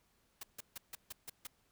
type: noise bursts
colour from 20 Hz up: white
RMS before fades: -45 dBFS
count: 7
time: 0.41-1.471 s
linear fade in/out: 5 ms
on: 23 ms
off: 150 ms
effects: pink hiss -74 dBFS RMS until 1.71 s